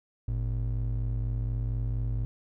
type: ring-modulated tone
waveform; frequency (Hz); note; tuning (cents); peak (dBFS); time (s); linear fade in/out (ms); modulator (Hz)
triangle; 82.5; E2; +2; -22; 0.28-2.25; 0; 32.1
effects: none